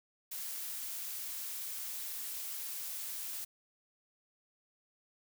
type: noise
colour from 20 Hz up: blue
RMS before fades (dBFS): -41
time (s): 0.31-3.45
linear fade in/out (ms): 10
effects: none